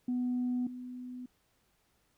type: tone pair in turn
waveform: sine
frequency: 248 / 249.9 Hz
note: B3 / B3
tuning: +7 / +21 cents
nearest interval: unison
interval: 14 cents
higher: second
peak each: -28 / -40 dBFS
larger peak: first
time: 0.08-0.67 / 0.67-1.26 s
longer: neither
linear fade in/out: 5 ms
effects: tanh soft clip ceiling -26 dBFS + pink hiss -73 dBFS RMS until 2.17 s